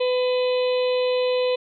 harmonic tone, 502 Hz, B4, 28 cents sharp, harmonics 1 / 2 / 4 / 5 / 6 / 7 / 8, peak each -19 / -33 / -41 / -34 / -37 / -38 / -36 dBFS, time 0-1.56 s, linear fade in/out 10 ms, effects none

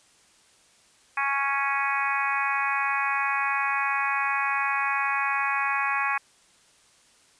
harmonic tone, 277.2 Hz, C#4, in tune, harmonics 3 / 4 / 5 / 6 / 7 / 8 / 9, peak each -31 / -28 / -34 / -30 / -33 / -33 / -31 dBFS, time 1.17-6.18 s, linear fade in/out 5 ms, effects white hiss -59 dBFS RMS until 7.39 s + resampled to 22050 Hz

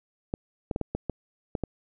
clicks, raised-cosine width 2 ms, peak -15 dBFS, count 8, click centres 0.339 / 0.712 / 0.761 / 0.813 / 0.95 / 1.097 / 1.552 / 1.637 s, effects none

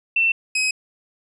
sine / sawtooth tone pair in turn, 2688 / 2537 Hz, E7 / D#7, +33 / +33 cents, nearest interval minor second, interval 100 cents, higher first, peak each -15 dBFS, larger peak neither, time 0.16-0.32 / 0.55-0.71 s, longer neither, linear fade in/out 5 ms, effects resampled to 24000 Hz

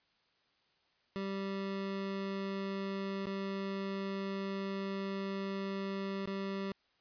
25% pulse tone with dropouts, 195.3 Hz, G3, 6 cents flat, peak -32 dBFS, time 1.16-6.72 s, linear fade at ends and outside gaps 0 ms, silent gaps 3.256-3.269 / 6.256-6.275 s, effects white hiss -73 dBFS RMS until 7 s + resampled to 11025 Hz

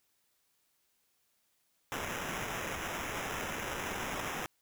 white noise with sample-and-hold, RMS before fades -38 dBFS, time 1.92-4.46 s, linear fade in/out 0 ms, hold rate 4410 Hz, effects white hiss -75 dBFS RMS until 4.61 s

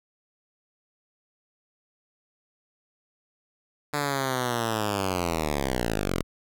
5% pulse linear sweep, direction down, 148.3 to 40.37 Hz, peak -14 dBFS, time 3.93-6.23 s, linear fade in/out 10 ms, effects none

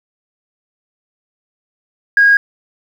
sine tone, 1637 Hz, G#6, 25 cents flat, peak -5 dBFS, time 2.17-2.37 s, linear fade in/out 2 ms, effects tanh soft clip ceiling -1 dBFS + 7-bit

